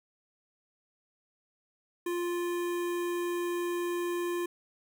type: tone with notch filter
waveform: square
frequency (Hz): 349.2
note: F4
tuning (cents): 0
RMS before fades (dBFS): -32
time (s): 2.06-4.46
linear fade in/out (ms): 5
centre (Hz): 4700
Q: 1.4
effects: 12-bit